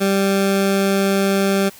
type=tone; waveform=20% pulse; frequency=196 Hz; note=G3; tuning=in tune; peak=-10 dBFS; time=0-1.7 s; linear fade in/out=20 ms; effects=white hiss -43 dBFS RMS until 1.79 s